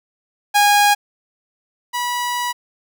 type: tone pair in turn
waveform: sawtooth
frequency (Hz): 821 / 974.6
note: G#5 / B5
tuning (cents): -20 / -23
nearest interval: minor third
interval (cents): 297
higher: second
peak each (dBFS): -7 / -16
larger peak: first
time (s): 0.54-0.95 / 1.93-2.53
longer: second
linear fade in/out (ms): 20
effects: none